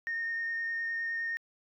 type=tone with vibrato; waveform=sine; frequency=1838 Hz; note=A#6; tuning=25 cents flat; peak=-30 dBFS; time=0.07-1.37 s; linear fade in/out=0 ms; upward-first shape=sine; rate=9.7 Hz; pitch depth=11 cents each way; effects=tanh soft clip ceiling -27 dBFS